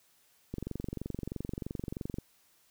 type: click train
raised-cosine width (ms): 3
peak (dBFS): -23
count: 39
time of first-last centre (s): 0.54-2.185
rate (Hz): 23.1
effects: white hiss -67 dBFS RMS until 2.7 s